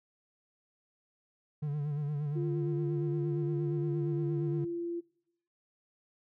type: tone with vibrato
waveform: triangle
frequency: 146.83 Hz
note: D3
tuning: in tune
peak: -29 dBFS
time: 1.62-4.65 s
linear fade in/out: 10 ms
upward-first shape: sine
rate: 8.6 Hz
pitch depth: 56 cents each way
type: tone with pitch glide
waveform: sine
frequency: 346.5 to 342.3 Hz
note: F4 to F4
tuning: -14 to -35 cents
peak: -33 dBFS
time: 2.35-5.01 s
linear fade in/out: 20 ms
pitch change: -21 cents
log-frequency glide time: 3.77-4.21 s
effects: noise-tail reverb RT60 0.9 s tail -25 dB re dry